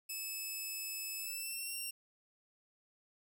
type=tone with pitch glide; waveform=5% pulse; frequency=2600 to 2755 Hz; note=E7 to F7; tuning=-24 to -24 cents; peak=-31 dBFS; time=0.09-1.91 s; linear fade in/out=10 ms; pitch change=+100 cents; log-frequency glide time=1.18-1.77 s; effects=none